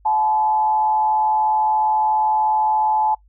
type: tone with frequency modulation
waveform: sine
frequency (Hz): 863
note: A5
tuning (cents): -34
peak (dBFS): -15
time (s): 0.05-3.15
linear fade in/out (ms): 10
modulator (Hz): 143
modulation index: 0.4
effects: noise-tail reverb RT60 0.1 s tail -21 dB re dry + added 50 Hz sine -50 dBFS peak until 3.28 s